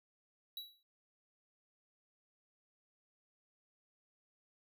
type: tone with exponential decay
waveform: square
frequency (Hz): 3909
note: B7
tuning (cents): -19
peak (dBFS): -40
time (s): 0.57-0.83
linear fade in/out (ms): 2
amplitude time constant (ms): 55
effects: none